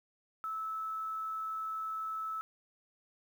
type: tone with quantisation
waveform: sine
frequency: 1306 Hz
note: E6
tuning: 17 cents flat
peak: -35 dBFS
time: 0.44-2.41 s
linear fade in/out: 0 ms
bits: 10
effects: none